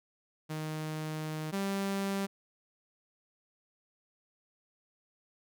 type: tone pair in turn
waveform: sawtooth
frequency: 155.56 / 196.56 Hz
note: D#3 / G3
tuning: 0 / +5 cents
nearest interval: major third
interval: 405 cents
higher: second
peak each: -31 / -27 dBFS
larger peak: second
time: 0.49-1.52 / 1.52-2.27 s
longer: first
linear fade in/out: 20 ms
effects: none